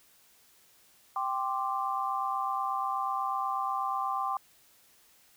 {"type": "chord", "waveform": "sine", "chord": "G suspended fourth", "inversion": "none", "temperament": "equal", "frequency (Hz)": [784, 1046.5, 1174.7], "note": ["G5", "C6", "D6"], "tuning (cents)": [0, 0, 0], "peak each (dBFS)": -33, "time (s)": [1.16, 4.37], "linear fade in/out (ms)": 2, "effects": ["white hiss -62 dBFS RMS until 5.36 s"]}